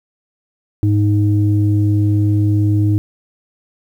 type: tone pair together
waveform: sine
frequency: 103.92 / 311.4 Hz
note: G#2 / D#4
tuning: +2 / +2 cents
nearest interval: octave + perfect fifth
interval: 1900 cents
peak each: -11 / -17 dBFS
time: 0.83-2.98 s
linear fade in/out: 0 ms
effects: tanh soft clip ceiling -3 dBFS + 8-bit